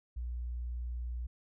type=tone; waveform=sine; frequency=60.2 Hz; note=B1; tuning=44 cents flat; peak=-35 dBFS; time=0.16-1.27 s; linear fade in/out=10 ms; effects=none